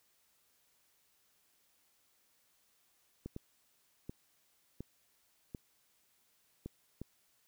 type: clicks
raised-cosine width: 3 ms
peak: -29 dBFS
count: 7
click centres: 3.26 / 3.364 / 4.095 / 4.806 / 5.548 / 6.66 / 7.016 s
effects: white hiss -73 dBFS RMS until 7.47 s